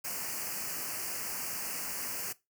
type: band-stop noise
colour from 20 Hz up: white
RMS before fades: -37 dBFS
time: 0.04-2.33 s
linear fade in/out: 10 ms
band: 2900 to 4500 Hz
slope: 96 dB/octave
effects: noise-tail reverb RT60 0.2 s tail -18 dB re dry + high-pass 100 Hz 12 dB/octave